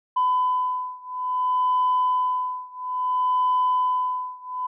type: beating tone pair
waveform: sine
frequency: 1005 / 1005.59 Hz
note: B5 / B5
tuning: +30 / +31 cents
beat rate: 0.59 Hz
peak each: -22 / -23 dBFS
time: 0.16-4.67 s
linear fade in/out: 10 ms
effects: tanh soft clip ceiling -14 dBFS